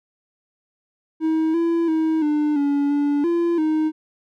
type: tone with pitch steps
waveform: triangle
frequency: 318.4 / 335.4 / 318.4 / 299 / 284.7 / 288.3 / 341.2 / 311.6 Hz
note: D#4 / E4 / D#4 / D4 / C#4 / D4 / F4 / D#4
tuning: +40 / +30 / +40 / +31 / +46 / -32 / -40 / +3 cents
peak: -15 dBFS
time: 1.2-3.92 s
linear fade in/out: 50 ms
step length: 340 ms
effects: none